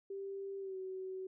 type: tone with pitch glide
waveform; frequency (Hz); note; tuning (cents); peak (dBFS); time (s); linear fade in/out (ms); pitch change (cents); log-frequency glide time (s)
sine; 392.6 to 376.6; G4 to F#4; +3 to +31; -40; 0.1-1.27; 5; -72; 0.59-0.77
effects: none